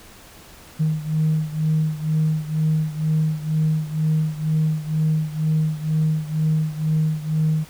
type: beating tone pair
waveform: sine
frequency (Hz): 155.5 / 157.6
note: D#3 / D#3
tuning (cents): -1 / +23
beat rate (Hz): 2.1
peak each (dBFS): -19 / -22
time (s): 0.79-7.65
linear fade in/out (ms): 20
effects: tanh soft clip ceiling -12 dBFS + pink hiss -45 dBFS RMS until 7.69 s